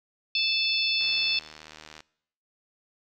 harmonic tone, 877 Hz, A5, 6 cents flat, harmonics 3 / 4 / 5 / 6, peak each -27 / -28 / -29 / -30 dBFS, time 0.35-1.39 s, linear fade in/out 2 ms
click train, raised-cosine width 0.2 ms, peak -26 dBFS, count 78, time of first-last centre 1.01-2.005 s, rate 77.4 Hz
effects noise-tail reverb RT60 0.7 s tail -22 dB re dry

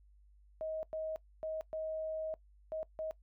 sine tone bursts at uneven times, 632 Hz, D#5, 27 cents sharp, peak -36 dBFS, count 6, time 0.61-0.83 / 0.93-1.16 / 1.43-1.61 / 1.73-2.34 / 2.72-2.83 / 2.99-3.11 s, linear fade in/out 0 ms, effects noise-tail reverb RT60 0.1 s tail -20 dB re dry + added 50 Hz sine -60 dBFS peak until 3.22 s

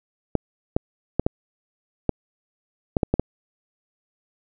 clicks, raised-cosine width 2 ms, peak -5 dBFS, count 9, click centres 0.353 / 0.765 / 1.196 / 1.265 / 2.093 / 2.968 / 3.032 / 3.14 / 3.196 s, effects none

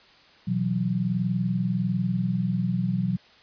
sine chord, B suspended fourth, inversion none, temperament equal, 123.47 / 164.81 / 185 Hz, B2 / E3 / F#3, 0 / 0 / 0 cents, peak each -28 / -29 / -25 dBFS, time 0.47-3.17 s, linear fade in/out 10 ms, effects white hiss -54 dBFS RMS until 3.42 s + resampled to 11025 Hz

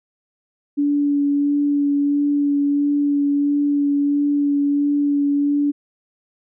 sine tone with vibrato, 286.9 Hz, D4, 40 cents flat, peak -15 dBFS, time 0.77-5.72 s, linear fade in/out 20 ms, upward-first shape sine, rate 1.5 Hz, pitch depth 12 cents each way, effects none

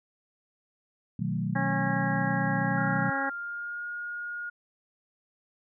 sine chord, B dominant seventh, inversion none, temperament equal, 123.47 / 155.56 / 185 / 220 Hz, B2 / D#3 / F#3 / A3, 0 / 0 / 0 / 0 cents, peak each -33 / -32 / -31 / -35 dBFS, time 1.19-3.1 s, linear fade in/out 5 ms
harmonic tone, 273 Hz, C#4, 26 cents flat, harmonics 1 / 2 / 3 / 4 / 5 / 6 / 7, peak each -35 / -37 / -32 / -39 / -42 / -32 / -38 dBFS, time 1.55-3.3 s, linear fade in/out 10 ms
sine tone with pitch glide, 1396.9 to 1430.4 Hz, F6 to F6, 0 to +41 cents, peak -33 dBFS, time 2.77-4.5 s, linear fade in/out 10 ms, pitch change +41 cents, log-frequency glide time 3.3-3.86 s
effects none

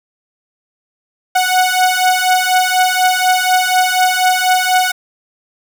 sawtooth beating tone pair, 736 / 740.1 Hz, F#5 / F#5, -9 / 0 cents, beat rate 4.1 Hz, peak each -10 dBFS, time 1.35-4.92 s, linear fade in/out 10 ms, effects none

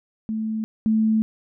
sine tone pair in turn, 219.3 / 219.3 Hz, A3 / A3, -6 / -6 cents, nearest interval unison, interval 0 cents, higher neither, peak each -23 / -16 dBFS, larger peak second, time 0.29-0.64 / 0.86-1.22 s, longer second, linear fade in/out 0 ms, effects none

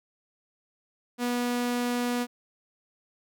sawtooth tone, 243.4 Hz, B3, 25 cents flat, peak -22 dBFS, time 1.18-2.27 s, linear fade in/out 50 ms, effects none

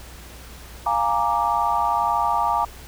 sine chord, Bb dominant seventh, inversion second, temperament equal, 698.5 / 830.6 / 932.3 / 1174.7 Hz, F5 / Ab5 / Bb5 / D6, 0 / 0 / 0 / 0 cents, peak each -26 / -24 / -22 / -24 dBFS, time 0.86-2.65 s, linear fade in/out 5 ms, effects added 60 Hz sine -41 dBFS peak until 2.87 s + pink hiss -43 dBFS RMS until 2.87 s

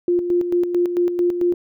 sine tone with tremolo, 351.3 Hz, F4, 10 cents sharp, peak -14 dBFS, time 0.08-1.54 s, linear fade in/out 2 ms, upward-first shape square, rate 4.5 Hz, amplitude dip 55%, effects none

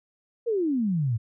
sine exponential sweep, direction down, 489.4 to 106 Hz, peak -22 dBFS, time 0.46-1.18 s, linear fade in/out 20 ms, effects none

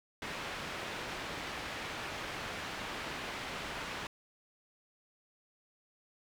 white low-pass noise, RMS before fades -41 dBFS, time 0.22-4.07 s, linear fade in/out 2 ms, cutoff 2500 Hz, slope 12 dB/octave, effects none

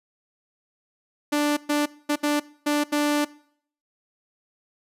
sawtooth tone bursts at uneven times, 294.2 Hz, D4, 3 cents sharp, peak -16 dBFS, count 6, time 1.32-1.57 / 1.69-1.86 / 2.09-2.16 / 2.23-2.4 / 2.66-2.84 / 2.92-3.25 s, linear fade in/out 10 ms, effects noise-tail reverb RT60 0.6 s tail -21 dB re dry + resampled to 32000 Hz

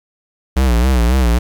square tone with vibrato, 61.74 Hz, B1, in tune, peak -11 dBFS, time 0.56-1.39 s, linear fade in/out 10 ms, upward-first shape sine, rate 3.7 Hz, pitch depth 130 cents each way, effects 8-bit

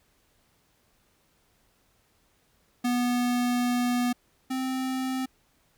square tone pair in turn, 244.8 / 260.4 Hz, B3 / C4, -15 / -8 cents, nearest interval minor second, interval 107 cents, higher second, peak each -24 / -28 dBFS, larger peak first, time 2.84-4.13 / 4.5-5.26 s, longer first, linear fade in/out 10 ms, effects pink hiss -67 dBFS RMS until 5.77 s

